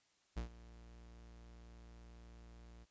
45% pulse tone with ADSR envelope, 58.2 Hz, A#1, 2 cents flat, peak -37 dBFS, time 0.36-2.86 s, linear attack 15 ms, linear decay 110 ms, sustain -18 dB, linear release 35 ms, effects white hiss -75 dBFS RMS until 2.9 s + resampled to 16000 Hz

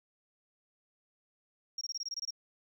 triangle tone bursts, 5588 Hz, F8, in tune, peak -31 dBFS, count 10, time 1.78-2.307 s, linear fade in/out 5 ms, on 32 ms, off 23 ms, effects tanh soft clip ceiling -33 dBFS

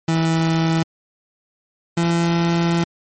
30% pulse tone pair in turn, 163.1 / 169.2 Hz, E3 / E3, -18 / +45 cents, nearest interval minor second, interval 63 cents, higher second, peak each -13 / -13 dBFS, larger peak neither, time 0.08-0.83 / 1.97-2.84 s, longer second, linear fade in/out 5 ms, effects MP3 32 kbps

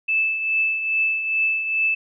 sine tone with tremolo, 2628 Hz, E7, 6 cents flat, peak -16 dBFS, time 0.08-1.95 s, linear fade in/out 10 ms, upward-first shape triangle, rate 2.4 Hz, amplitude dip 60%, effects none

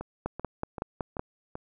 two click trains, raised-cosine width 1 ms, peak -16 / -22 dBFS, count 6 / 5, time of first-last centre 0.26-1.195 / 0.01-1.554 s, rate 5.35 / 2.59 Hz, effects none

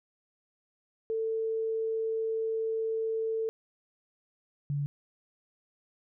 sine tone pair in turn, 445.9 / 143.4 Hz, A4 / D3, +23 / -41 cents, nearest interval octave + minor sixth, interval 1964 cents, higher first, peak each -28 dBFS, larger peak neither, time 1.1-3.49 / 4.7-4.86 s, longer first, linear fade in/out 0 ms, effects none

